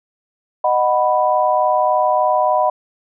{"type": "chord", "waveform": "sine", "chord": "B major", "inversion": "first", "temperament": "just", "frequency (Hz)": [617.4, 740.8, 987.8], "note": ["D#5", "F#5", "B5"], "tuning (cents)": [-14, 2, 0], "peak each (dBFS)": -17, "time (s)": [0.64, 2.7], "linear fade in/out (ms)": 5, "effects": []}